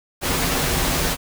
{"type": "noise with comb filter", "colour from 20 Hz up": "pink", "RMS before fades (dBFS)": -21, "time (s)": [0.21, 1.17], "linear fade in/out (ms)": 50, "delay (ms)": 9.5, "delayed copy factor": -0.55, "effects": []}